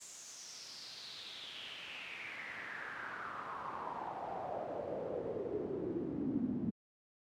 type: noise with band-pass filter sweep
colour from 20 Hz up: brown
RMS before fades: -42 dBFS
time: 0-6.71 s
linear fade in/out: 20 ms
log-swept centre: 7400 to 220 Hz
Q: 5
effects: high-pass 100 Hz 12 dB/octave